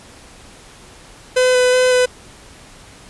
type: tone with vibrato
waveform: 45% pulse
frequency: 504 Hz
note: B4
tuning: 35 cents sharp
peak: -11 dBFS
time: 1.36-2.06 s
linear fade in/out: 10 ms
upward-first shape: square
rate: 2.7 Hz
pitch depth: 10 cents each way
effects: pink hiss -42 dBFS RMS until 3.09 s + resampled to 24000 Hz